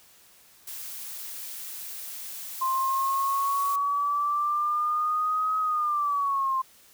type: noise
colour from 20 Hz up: blue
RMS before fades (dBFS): -38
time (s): 0.67-3.76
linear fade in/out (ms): 5
type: exponential two-way sweep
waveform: sine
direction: up then down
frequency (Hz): 1046.5 to 1271 to 1046.5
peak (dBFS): -23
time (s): 2.61-6.62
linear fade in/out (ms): 10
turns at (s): 5.58
effects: white hiss -56 dBFS RMS until 6.93 s